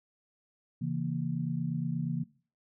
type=chord; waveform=sine; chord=A# diminished; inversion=first; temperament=equal with one note detuned; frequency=136.29 / 164.81 / 233.1 Hz; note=C#3 / E3 / A#3; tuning=-29 / 0 / 0 cents; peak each=-34 / -33 / -36 dBFS; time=0.81-2.24 s; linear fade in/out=10 ms; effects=noise-tail reverb RT60 0.4 s tail -19 dB re dry